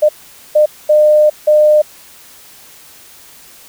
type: tone bursts at uneven times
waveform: sine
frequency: 605 Hz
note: D#5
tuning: 49 cents flat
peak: -5 dBFS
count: 4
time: 0.02-0.09 / 0.55-0.66 / 0.89-1.3 / 1.47-1.82 s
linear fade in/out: 10 ms
effects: white hiss -40 dBFS RMS until 3.68 s

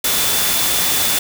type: tone in noise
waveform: sine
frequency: 3500 Hz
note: A7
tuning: 10 cents flat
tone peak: -25 dBFS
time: 0.04-1.19 s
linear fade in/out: 5 ms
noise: white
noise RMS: -17 dBFS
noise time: 0.04-1.19 s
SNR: -11 dB
effects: none

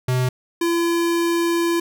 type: tone pair in turn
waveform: square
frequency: 127.1 / 339.3 Hz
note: C3 / F4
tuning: -50 / -50 cents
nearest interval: octave + perfect fourth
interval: 1700 cents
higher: second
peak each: -18 / -18 dBFS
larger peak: neither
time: 0.08-0.29 / 0.61-1.8 s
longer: second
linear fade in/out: 5 ms
effects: none

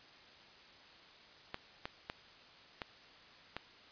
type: clicks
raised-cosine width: 0.3 ms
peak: -23 dBFS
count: 5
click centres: 1.544 / 1.855 / 2.099 / 2.818 / 3.566 s
effects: white hiss -58 dBFS RMS until 3.91 s + resampled to 11025 Hz

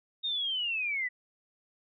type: linear sweep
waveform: sine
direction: down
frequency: 3729 to 1936 Hz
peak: -29 dBFS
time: 0.23-1.09 s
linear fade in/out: 20 ms
effects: none

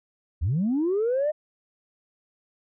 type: linear sweep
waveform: sine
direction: up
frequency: 65.41 to 622.3 Hz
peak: -20 dBFS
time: 0.41-1.32 s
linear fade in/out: 20 ms
effects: tanh soft clip ceiling -18 dBFS

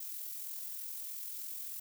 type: noise with amplitude modulation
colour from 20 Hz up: violet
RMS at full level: -41 dBFS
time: 0-1.8 s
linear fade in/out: 5 ms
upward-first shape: sine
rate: 43.2 Hz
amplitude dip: 35%
effects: none

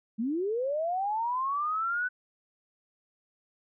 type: linear sweep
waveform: sine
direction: up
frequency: 207.7 to 1508 Hz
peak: -27 dBFS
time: 0.18-2.09 s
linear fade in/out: 20 ms
effects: none

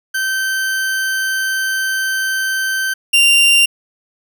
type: tone pair in turn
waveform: 40% pulse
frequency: 1549 / 2781 Hz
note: G6 / F7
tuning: -21 / -8 cents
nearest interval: minor seventh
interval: 1013 cents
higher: second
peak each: -15 / -7 dBFS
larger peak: second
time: 0.14-2.94 / 3.13-3.66 s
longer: first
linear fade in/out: 10 ms
effects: none

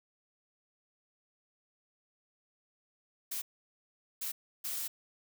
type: noise bursts at uneven times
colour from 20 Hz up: blue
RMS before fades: -37 dBFS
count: 3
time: 3.31-3.42 / 4.21-4.32 / 4.64-4.88 s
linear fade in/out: 10 ms
effects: none

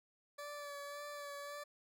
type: tone with vibrato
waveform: 20% pulse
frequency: 577 Hz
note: D5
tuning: 31 cents flat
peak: -40 dBFS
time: 0.38-1.64 s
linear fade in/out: 10 ms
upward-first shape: sine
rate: 1.8 Hz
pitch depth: 24 cents each way
effects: none

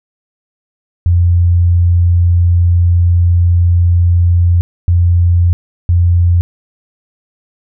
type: tone bursts at uneven times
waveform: sine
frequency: 87.1 Hz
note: F2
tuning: 4 cents flat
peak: -6 dBFS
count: 3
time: 1.06-4.61 / 4.88-5.53 / 5.89-6.41 s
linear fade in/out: 0 ms
effects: none

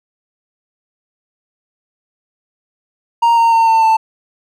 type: tone with pitch steps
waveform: triangle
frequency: 932.3 / 921.1 / 910 / 899 / 888.1 Hz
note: A#5 / A#5 / A#5 / A5 / A5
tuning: 0 / -21 / -42 / +37 / +16 cents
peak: -6 dBFS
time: 3.22-3.97 s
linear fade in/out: 10 ms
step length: 150 ms
effects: none

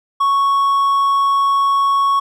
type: tone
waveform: triangle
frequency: 1108.7 Hz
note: C#6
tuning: in tune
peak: -10 dBFS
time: 0.2-2.2 s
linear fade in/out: 10 ms
effects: none

